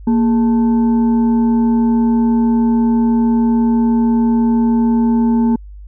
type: tone with frequency modulation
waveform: sine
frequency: 233.1 Hz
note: A#3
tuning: in tune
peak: -10 dBFS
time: 0.07-5.56 s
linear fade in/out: 5 ms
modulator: 650 Hz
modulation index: 0.35
effects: added 50 Hz sine -31 dBFS peak until 5.87 s